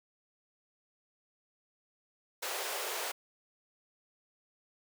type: high-pass noise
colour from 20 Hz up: pink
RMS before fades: -37 dBFS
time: 2.42-3.12 s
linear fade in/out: 10 ms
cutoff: 390 Hz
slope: 48 dB/octave
effects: none